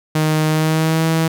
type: tone with pitch glide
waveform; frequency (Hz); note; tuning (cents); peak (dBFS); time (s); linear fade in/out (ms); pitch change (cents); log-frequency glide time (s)
sawtooth; 155.56 to 161.89; D#3 to E3; 0 to -31; -10; 0.15-1.28; 5; +69; 0.49-1.05
effects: none